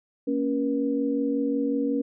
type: tone cluster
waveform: sine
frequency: 232.4 / 277.9 / 478.2 Hz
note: A#3 / C#4 / A#4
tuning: -5 / +4 / +44 cents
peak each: -31 / -24 / -29 dBFS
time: 0.27-2.02 s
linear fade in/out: 10 ms
effects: none